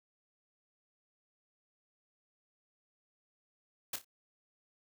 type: noise with echo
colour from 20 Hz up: white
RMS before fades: -36 dBFS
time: 3.93-3.96 s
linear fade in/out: 5 ms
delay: 29 ms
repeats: 3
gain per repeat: -10 dB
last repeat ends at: 4.047 s
effects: none